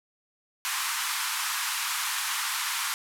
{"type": "band-pass noise", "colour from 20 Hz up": "pink", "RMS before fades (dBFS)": -30, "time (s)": [0.65, 2.94], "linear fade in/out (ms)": 0, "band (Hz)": [940, 14000], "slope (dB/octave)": 48, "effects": []}